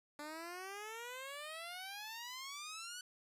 10% pulse exponential sweep, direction up, 291.2 to 1500 Hz, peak -37 dBFS, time 0.19-3.01 s, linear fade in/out 2 ms, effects resampled to 32000 Hz + 12-bit

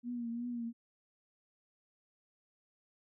sine tone with vibrato, 237.7 Hz, A#3, 34 cents sharp, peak -36 dBFS, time 0.03-0.73 s, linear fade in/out 50 ms, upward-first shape triangle, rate 2.8 Hz, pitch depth 56 cents each way, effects none

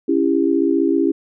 sine chord, C# diminished, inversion none, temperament just, 277.2 / 332.6 / 399.1 Hz, C#4 / E4 / G4, 0 / +16 / +31 cents, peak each -18 / -17 / -20 dBFS, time 0.08-1.12 s, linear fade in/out 10 ms, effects none

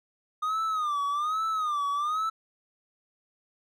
triangle tone with vibrato, 1222 Hz, D#6, 32 cents flat, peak -24 dBFS, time 0.42-2.3 s, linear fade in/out 10 ms, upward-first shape sine, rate 1.2 Hz, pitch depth 130 cents each way, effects none

